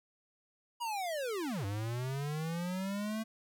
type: linear two-way sweep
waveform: square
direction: down then up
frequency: 975 to 96.7 to 224.2 Hz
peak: -35 dBFS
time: 0.8-3.24 s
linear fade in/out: 20 ms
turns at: 1.65 s
effects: none